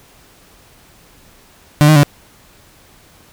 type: tone with pitch steps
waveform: 35% pulse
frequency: 148.6 / 154.5 / 144.8 Hz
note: D3 / D#3 / D3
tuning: +21 / -12 / -24 cents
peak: -4 dBFS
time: 1.81-2.032 s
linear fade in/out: 0 ms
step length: 74 ms
effects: pink hiss -47 dBFS RMS until 3.32 s